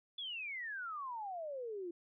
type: exponential sweep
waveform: sine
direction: down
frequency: 3484 to 334.6 Hz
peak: -40 dBFS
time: 0.18-1.91 s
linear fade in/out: 5 ms
effects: none